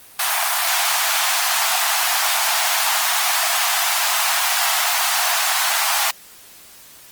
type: high-pass noise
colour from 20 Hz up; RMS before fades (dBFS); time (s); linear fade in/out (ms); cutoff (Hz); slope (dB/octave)
pink; -19; 0.19-6.11; 5; 670; 96
effects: white hiss -44 dBFS RMS until 7.11 s + Opus 32 kbps